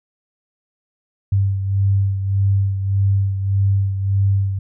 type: beating tone pair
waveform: sine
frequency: 98 / 99.7 Hz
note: G2 / G2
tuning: 0 / +30 cents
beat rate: 1.7 Hz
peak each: -15 / -23 dBFS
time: 1.32-4.59 s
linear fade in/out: 5 ms
effects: none